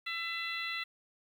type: harmonic tone with a mistuned harmonic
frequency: 670 Hz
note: E5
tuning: 28 cents sharp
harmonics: 2 / 3 / 4 / 5 / 6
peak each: -43 / -38 / -40 / -44 / -43 dBFS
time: 0.06-0.84 s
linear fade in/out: 10 ms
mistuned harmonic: 5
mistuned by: +35 cents
effects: 10-bit